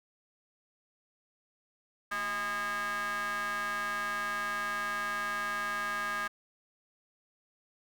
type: ring-modulated tone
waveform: 40% pulse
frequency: 200 Hz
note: G3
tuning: 35 cents sharp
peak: -28 dBFS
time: 2.11-6.28 s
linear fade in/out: 10 ms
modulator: 1430 Hz
effects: none